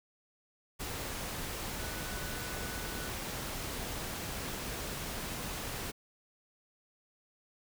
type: tone in noise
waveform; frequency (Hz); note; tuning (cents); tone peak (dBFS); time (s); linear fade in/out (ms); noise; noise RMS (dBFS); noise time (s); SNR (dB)
sine; 1485; F#6; +6; -47; 1.78-3.1; 20; pink; -39; 0.79-5.92; -11
effects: none